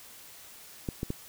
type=clicks; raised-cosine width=3 ms; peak=-18 dBFS; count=3; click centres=0.888 / 1.031 / 1.104 s; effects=white hiss -50 dBFS RMS until 1.28 s